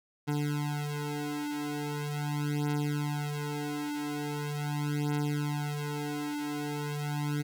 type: beating tone pair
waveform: 25% pulse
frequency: 146.83 / 147.24 Hz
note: D3 / D3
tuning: 0 / +5 cents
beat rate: 0.41 Hz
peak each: -30 dBFS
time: 0.27-7.43 s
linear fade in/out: 20 ms
effects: none